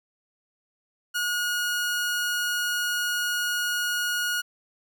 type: tone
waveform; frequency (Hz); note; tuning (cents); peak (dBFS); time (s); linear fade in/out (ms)
sawtooth; 1444; F#6; -43; -21; 1.14-4.42; 20
effects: none